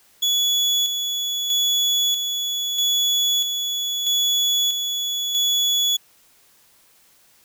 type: tone with tremolo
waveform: 35% pulse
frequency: 3400 Hz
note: G#7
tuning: 40 cents sharp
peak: -15 dBFS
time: 0.22-5.97 s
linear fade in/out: 10 ms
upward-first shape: square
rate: 0.78 Hz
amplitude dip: 45%
effects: white hiss -56 dBFS RMS until 7.44 s